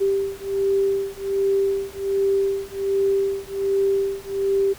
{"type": "beating tone pair", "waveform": "sine", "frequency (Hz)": [392, 393.3], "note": ["G4", "G4"], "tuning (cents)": [0, 6], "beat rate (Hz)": 1.3, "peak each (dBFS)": -22, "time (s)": [0, 4.74], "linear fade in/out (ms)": 20, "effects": ["pink hiss -43 dBFS RMS until 4.78 s"]}